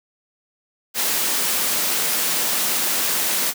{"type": "high-pass noise", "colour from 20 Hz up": "white", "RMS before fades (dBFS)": -21, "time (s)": [0.94, 3.54], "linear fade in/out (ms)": 50, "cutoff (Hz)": 160, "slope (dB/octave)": 24, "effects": []}